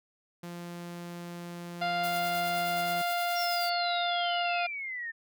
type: tone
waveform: sawtooth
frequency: 173.3 Hz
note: F3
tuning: 13 cents flat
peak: -35 dBFS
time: 0.43-3.02 s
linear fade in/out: 5 ms
type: harmonic tone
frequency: 698.5 Hz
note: F5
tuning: in tune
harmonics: 1 / 2 / 3 / 4 / 5 / 6 / 7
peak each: -29 / -35 / -39 / -41 / -43 / -45 / -46 dBFS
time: 1.81-4.67 s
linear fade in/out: 10 ms
type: noise with tremolo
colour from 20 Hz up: blue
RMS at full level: -40 dBFS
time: 2.03-3.7 s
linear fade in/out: 10 ms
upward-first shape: sine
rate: 9.5 Hz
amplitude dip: 45%
type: exponential sweep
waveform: sine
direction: down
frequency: 5650 to 1793 Hz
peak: -34 dBFS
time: 3.35-5.12 s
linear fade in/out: 20 ms
effects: none